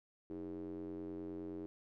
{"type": "tone with band-pass filter", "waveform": "square", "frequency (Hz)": 44.76, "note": "F1", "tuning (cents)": 43, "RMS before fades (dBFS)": -45, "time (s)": [0.3, 1.66], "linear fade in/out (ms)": 0, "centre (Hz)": 350, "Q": 8.8, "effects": []}